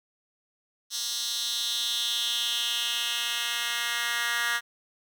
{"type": "tone with high-pass filter sweep", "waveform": "10% pulse", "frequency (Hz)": 236.4, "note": "A#3", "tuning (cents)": 24, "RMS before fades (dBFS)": -29, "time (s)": [0.9, 4.61], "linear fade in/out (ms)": 50, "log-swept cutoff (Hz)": [4700, 1800], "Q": 3.2, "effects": []}